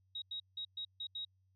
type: tone bursts at uneven times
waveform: sine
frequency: 3800 Hz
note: A#7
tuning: 33 cents sharp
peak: -39 dBFS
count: 6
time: 0.15-0.22 / 0.31-0.4 / 0.57-0.65 / 0.77-0.85 / 1-1.07 / 1.15-1.25 s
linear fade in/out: 5 ms
effects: added 94 Hz sine -70 dBFS peak until 1.55 s